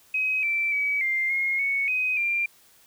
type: tone with pitch steps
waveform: sine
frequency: 2533 / 2336 / 2278 / 2101 / 2148 / 2217 / 2513 / 2381 Hz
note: D#7 / D7 / C#7 / C7 / C7 / C#7 / D#7 / D7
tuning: +30 / -10 / +47 / +7 / +45 / 0 / +17 / +23 cents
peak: -22 dBFS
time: 0.14-2.46 s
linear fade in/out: 5 ms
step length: 290 ms
effects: white hiss -57 dBFS RMS until 2.86 s